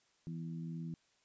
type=harmonic tone; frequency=82.41 Hz; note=E2; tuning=in tune; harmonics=2 / 3 / 4; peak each=-40 / -49 / -54 dBFS; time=0.27-0.94 s; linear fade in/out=0 ms; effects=white hiss -73 dBFS RMS until 1.24 s + resampled to 16000 Hz